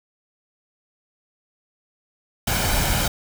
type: noise with comb filter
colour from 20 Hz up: pink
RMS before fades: -21 dBFS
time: 2.47-3.08 s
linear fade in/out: 5 ms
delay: 1.3 ms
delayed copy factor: +0.5
effects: none